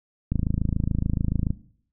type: click train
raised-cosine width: 5 ms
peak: -11 dBFS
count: 33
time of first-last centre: 0.32-1.505 s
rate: 27 Hz
effects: noise-tail reverb RT60 0.6 s tail -18 dB re dry